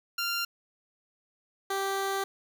15% pulse tone pair in turn, 1389 / 390.8 Hz, F6 / G4, -10 / -5 cents, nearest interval octave + minor seventh, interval 2195 cents, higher first, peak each -22 dBFS, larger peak neither, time 0.18-0.45 / 1.7-2.24 s, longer second, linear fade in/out 5 ms, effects none

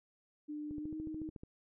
sine tone with pitch glide, 299.1 to 313.2 Hz, D4 to D#4, +32 to +11 cents, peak -39 dBFS, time 0.48-1.3 s, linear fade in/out 20 ms, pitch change +79 cents, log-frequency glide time 0.78-0.96 s
click train, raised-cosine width 3 ms, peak -34 dBFS, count 11, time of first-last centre 0.71-1.435 s, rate 13.8 Hz
effects none

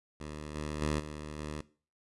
10% pulse tone with level steps, 75.5 Hz, D2, 48 cents sharp, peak -32 / -27 / -21 / -32 / -29 dBFS, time 0.2-1.61 s, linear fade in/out 5 ms, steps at 0.55 / 0.81 / 0.99 / 1.38 s, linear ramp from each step 10 ms, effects noise-tail reverb RT60 0.4 s tail -19 dB re dry + resampled to 24000 Hz

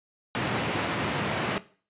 pink band-pass noise, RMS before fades -29 dBFS, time 0.35-1.58 s, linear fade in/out 0 ms, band 110 to 3300 Hz, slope 24 dB/octave, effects noise-tail reverb RT60 0.4 s tail -17 dB re dry + resampled to 8000 Hz

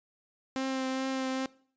sawtooth tone with vibrato, 263.5 Hz, C4, 12 cents sharp, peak -26 dBFS, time 0.56-1.46 s, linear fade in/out 0 ms, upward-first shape triangle, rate 2.4 Hz, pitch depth 16 cents each way, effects noise-tail reverb RT60 0.5 s tail -21 dB re dry + resampled to 16000 Hz

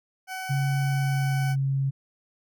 20% pulse tone, 753 Hz, F#5, 30 cents sharp, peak -27 dBFS, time 0.27-1.56 s, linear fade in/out 50 ms
sine tone with pitch glide, 137.7 to 136.2 Hz, C#3 to C#3, -11 to -30 cents, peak -22 dBFS, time 0.49-1.91 s, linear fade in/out 20 ms, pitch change -19 cents, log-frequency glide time 0.8-1.35 s
effects none

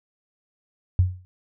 sine tone with exponential decay, 91.2 Hz, F#2, 24 cents flat, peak -11 dBFS, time 0.99-1.25 s, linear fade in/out 0 ms, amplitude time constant 55 ms, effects none

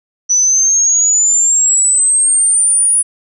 sine exponential sweep, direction up, 5920 to 9820 Hz, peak -8 dBFS, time 0.29-3.03 s, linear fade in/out 20 ms, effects none

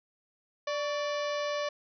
harmonic tone with a mistuned harmonic, 587.3 Hz, D5, in tune, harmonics 1 / 2 / 3 / 4 / 5 / 6 / 7 / 8 / 9 / 10, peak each -31 / -37 / -41 / -43 / -45 / -47 / -48 / -49 / -50 / -51 dBFS, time 0.67-1.69 s, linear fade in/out 5 ms, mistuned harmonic 2, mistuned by -70 cents, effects none

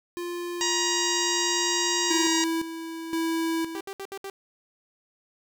square tone, 349.1 Hz, F4, 1 cent flat, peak -31 dBFS, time 0.17-2.27 s, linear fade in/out 0 ms
harmonic tone, 950 Hz, A#5, 33 cents sharp, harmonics 1 / 2 / 3 / 4 / 5 / 6 / 7 / 8, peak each -32 / -32 / -32 / -32 / -32 / -32 / -32 / -32 dBFS, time 0.61-2.44 s, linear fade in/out 0 ms
square tone with tremolo, 327.9 Hz, E4, 9 cents flat, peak -25 dBFS, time 2.1-3.81 s, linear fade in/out 10 ms, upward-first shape square, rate 0.97 Hz, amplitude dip 65%
sawtooth tone bursts, 391.4 Hz, G4, 3 cents flat, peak -30 dBFS, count 5, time 3.75-4.299 s, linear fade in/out 0 ms, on 57 ms, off 66 ms
effects none

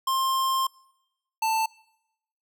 square tone pair in turn, 1058 / 886.8 Hz, C6 / A5, +19 / +13 cents, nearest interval minor third, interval 306 cents, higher first, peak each -23 dBFS, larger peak neither, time 0.07-0.67 / 1.42-1.66 s, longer first, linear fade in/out 5 ms, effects noise-tail reverb RT60 0.9 s tail -24 dB re dry

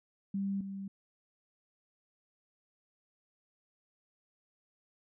sine tone pair in turn, 196.9 / 195.54 Hz, G3 / G3, +8 / -4 cents, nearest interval unison, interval 12 cents, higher first, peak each -31 / -38 dBFS, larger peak first, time 0.34-0.61 / 0.61-0.88 s, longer neither, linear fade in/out 5 ms, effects none

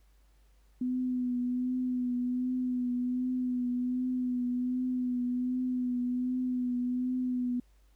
sine tone with vibrato, 250 Hz, B3, 21 cents sharp, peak -28 dBFS, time 0.81-7.6 s, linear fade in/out 5 ms, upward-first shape triangle, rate 1.3 Hz, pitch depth 32 cents each way, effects added 50 Hz sine -60 dBFS peak until 7.95 s + pink hiss -72 dBFS RMS until 7.95 s

